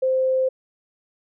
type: tone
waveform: sine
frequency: 521 Hz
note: C5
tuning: 7 cents flat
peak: -17 dBFS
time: 0.02-0.49 s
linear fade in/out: 10 ms
effects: none